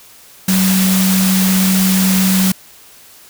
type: tone in noise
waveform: sine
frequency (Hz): 188.8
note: F#3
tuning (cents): +35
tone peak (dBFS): -11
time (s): 0.48-2.52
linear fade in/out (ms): 5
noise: white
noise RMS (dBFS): -18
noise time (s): 0.48-2.52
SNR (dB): +4
effects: white hiss -42 dBFS RMS until 3.29 s